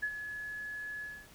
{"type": "tone with ADSR envelope", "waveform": "sine", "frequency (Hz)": 1700, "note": "G#6", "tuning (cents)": 40, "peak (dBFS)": -29, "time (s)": [0.02, 1.28], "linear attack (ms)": 16, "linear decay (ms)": 65, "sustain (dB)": -9, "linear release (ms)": 260, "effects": ["pink hiss -57 dBFS RMS until 1.34 s"]}